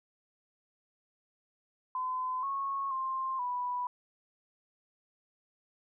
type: tone with pitch steps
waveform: sine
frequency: 1020 / 1098 / 1054 / 986 Hz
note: C6 / C#6 / C6 / B5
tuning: -44 / -17 / +12 / -3 cents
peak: -31 dBFS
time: 1.95-3.87 s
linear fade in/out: 2 ms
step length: 480 ms
effects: none